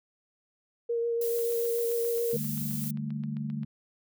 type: tone with vibrato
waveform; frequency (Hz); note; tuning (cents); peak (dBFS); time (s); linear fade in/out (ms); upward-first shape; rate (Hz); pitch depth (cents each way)
sine; 467.2; A#4; +4; -26; 0.89-2.37; 10; triangle; 6.9; 18
type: noise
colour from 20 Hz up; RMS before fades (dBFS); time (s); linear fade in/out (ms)
violet; -37; 1.21-2.91; 5
type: click train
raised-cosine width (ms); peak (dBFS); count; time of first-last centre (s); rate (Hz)
0.3; -36; 18; 1.39-3.633; 7.58
type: chord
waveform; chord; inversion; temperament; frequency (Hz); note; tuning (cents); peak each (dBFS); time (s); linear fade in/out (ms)
sine; D suspended fourth; none; equal; 146.83 / 196 / 220; D3 / G3 / A3; 0 / 0 / 0; -34 / -39 / -34; 2.33-3.65; 5
effects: none